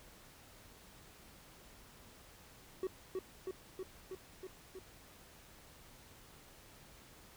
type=tone with echo; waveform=triangle; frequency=375.5 Hz; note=F#4; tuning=26 cents sharp; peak=-32 dBFS; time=2.83-2.87 s; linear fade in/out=2 ms; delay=320 ms; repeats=6; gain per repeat=-2 dB; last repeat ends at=4.79 s; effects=pink hiss -59 dBFS RMS until 7.36 s